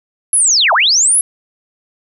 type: linear two-way sweep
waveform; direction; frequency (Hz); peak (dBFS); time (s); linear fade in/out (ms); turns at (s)
sine; down then up; 11175 to 602 to 11175; -8; 0.33-1.21; 2; 0.73
effects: none